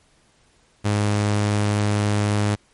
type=tone; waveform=sawtooth; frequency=103.83 Hz; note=G#2; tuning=in tune; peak=-14 dBFS; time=0.84-2.56 s; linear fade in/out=20 ms; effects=pink hiss -59 dBFS RMS until 2.73 s + MP3 48 kbps